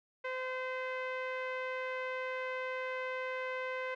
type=tone with low-pass filter; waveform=sawtooth; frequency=514 Hz; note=C5; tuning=31 cents flat; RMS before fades=-38 dBFS; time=0.24-3.95 s; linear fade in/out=10 ms; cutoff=2100 Hz; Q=2.4; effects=none